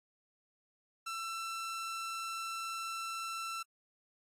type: tone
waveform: sawtooth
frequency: 1339 Hz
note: E6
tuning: 27 cents sharp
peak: -34 dBFS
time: 1.06-3.63 s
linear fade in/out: 10 ms
effects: low-pass 12000 Hz 12 dB/octave + AAC 64 kbps